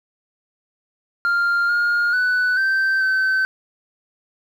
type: tone with pitch steps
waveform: sine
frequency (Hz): 1397 / 1420 / 1491 / 1556 / 1536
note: F6 / F6 / F#6 / G6 / G6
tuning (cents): 0 / +28 / +13 / -13 / -36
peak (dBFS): -13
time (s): 1.25-3.45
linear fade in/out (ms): 0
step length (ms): 440
effects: tanh soft clip ceiling -15 dBFS + 8-bit